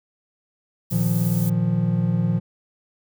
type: noise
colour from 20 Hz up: violet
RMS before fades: -33 dBFS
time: 0.9-1.5 s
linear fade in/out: 10 ms
type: chord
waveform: triangle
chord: Bb suspended fourth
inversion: none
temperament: just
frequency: 116.54 / 155.39 / 174.81 Hz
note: Bb2 / Eb3 / F3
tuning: 0 / -2 / +2 cents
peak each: -21 / -23 / -19 dBFS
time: 0.91-2.4 s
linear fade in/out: 20 ms
effects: none